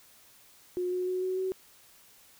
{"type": "tone with pitch steps", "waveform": "sine", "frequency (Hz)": [360.1, 364.1, 368.1, 372.2, 376.3], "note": ["F#4", "F#4", "F#4", "F#4", "F#4"], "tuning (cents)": [-47, -28, -9, 10, 29], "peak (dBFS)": -28, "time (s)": [0.77, 1.52], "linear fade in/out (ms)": 0, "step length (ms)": 150, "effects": ["white hiss -58 dBFS RMS until 2.39 s"]}